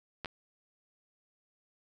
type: clicks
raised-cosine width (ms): 0.3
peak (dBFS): -22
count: 2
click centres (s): 0.247 / 0.258
effects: none